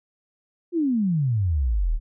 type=exponential sweep; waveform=sine; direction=down; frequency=360.8 to 33.76 Hz; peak=-19 dBFS; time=0.72-2 s; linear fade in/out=50 ms; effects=none